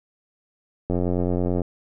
click train, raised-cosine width 2 ms, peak -11 dBFS, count 65, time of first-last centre 0.9-1.617 s, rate 89.2 Hz, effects none

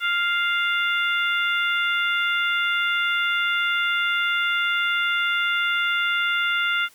harmonic tone, 698.5 Hz, F5, in tune, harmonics 2 / 3 / 4 / 5, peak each -22 / -26 / -28 / -30 dBFS, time 0-6.89 s, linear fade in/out 50 ms, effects white hiss -54 dBFS RMS until 6.94 s

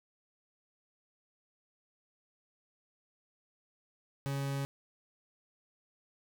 40% pulse tone, 138.59 Hz, C#3, in tune, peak -32 dBFS, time 4.26-4.65 s, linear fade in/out 0 ms, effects none

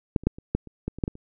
clicks, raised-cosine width 3 ms, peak -8 / -27 / -7 / -27 / -9 / -29 / -15 / -25 / -9 / -15 / -30 dBFS, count 11, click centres 0.162 / 0.236 / 0.27 / 0.385 / 0.55 / 0.673 / 0.88 / 0.986 / 1.038 / 1.079 / 1.154 s, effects none

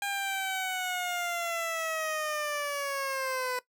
15% pulse linear sweep, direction down, 806 to 497.4 Hz, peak -24 dBFS, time 0.02-3.59 s, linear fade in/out 2 ms, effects noise-tail reverb RT60 0.1 s tail -17 dB re dry

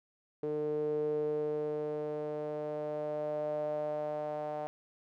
sawtooth tone with band-pass filter sweep, 150.6 Hz, D3, 44 cents sharp, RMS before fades -35 dBFS, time 0.43-4.67 s, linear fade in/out 0 ms, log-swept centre 420 to 680 Hz, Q 7.2, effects none

